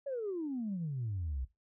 sine exponential sweep, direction down, 574 to 60 Hz, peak -33 dBFS, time 0.06-1.45 s, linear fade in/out 10 ms, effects noise-tail reverb RT60 0.2 s tail -17 dB re dry + tanh soft clip ceiling -30 dBFS

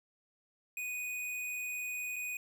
square tone with dropouts, 2483 Hz, D#7, 4 cents flat, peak -37 dBFS, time 0.77-2.37 s, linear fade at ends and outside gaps 2 ms, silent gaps 2.16-2.163 s, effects none

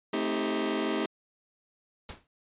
sawtooth chord, A half-diminished seventh, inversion none, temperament just, 220 / 264 / 316.8 / 396 Hz, A3 / C4 / Eb4 / G4, 0 / +16 / +31 / +18 cents, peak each -30 / -30 / -28 / -28 dBFS, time 0.13-1.06 s, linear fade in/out 5 ms
pink noise with exponential decay, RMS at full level -37 dBFS, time 2.09-2.27 s, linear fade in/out 1 ms, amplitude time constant 38 ms
effects resampled to 8000 Hz

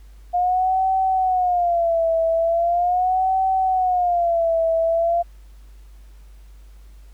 sine tone with vibrato, 707 Hz, F5, 21 cents sharp, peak -16 dBFS, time 0.33-5.23 s, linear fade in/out 20 ms, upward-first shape sine, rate 0.4 Hz, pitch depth 130 cents each way, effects added 50 Hz sine -41 dBFS peak until 7.13 s + pink hiss -59 dBFS RMS until 7.13 s

